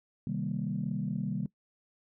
sine chord, C minor seventh, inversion none, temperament equal, 130.81 / 155.56 / 196 / 233.1 Hz, C3 / Eb3 / G3 / Bb3, 0 / 0 / 0 / 0 cents, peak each -37 / -35 / -34 / -37 dBFS, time 0.27-1.46 s, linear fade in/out 2 ms, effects noise-tail reverb RT60 0.1 s tail -21 dB re dry + tanh soft clip ceiling -21 dBFS

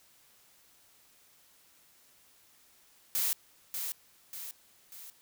blue noise with echo, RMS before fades -30 dBFS, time 3.15-3.33 s, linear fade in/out 0 ms, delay 590 ms, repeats 3, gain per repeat -6 dB, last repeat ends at 5.1 s, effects white hiss -63 dBFS RMS until 5.21 s

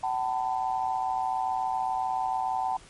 sine tone cluster, 760 / 887 / 1001 Hz, F#5 / A5 / B5, +46 / +14 / +23 cents, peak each -28 / -30 / -35 dBFS, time 0.03-2.77 s, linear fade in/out 5 ms, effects pink hiss -52 dBFS RMS until 2.89 s + MP3 48 kbps

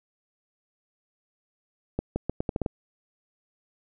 accelerating click train, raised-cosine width 2 ms, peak -13 dBFS, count 8, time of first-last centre 1.99-2.662 s, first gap 170 ms, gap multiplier 0.8, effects none

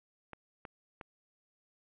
clicks, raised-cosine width 0.5 ms, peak -29 dBFS, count 3, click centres 0.333 / 0.652 / 1.012 s, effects resampled to 8000 Hz

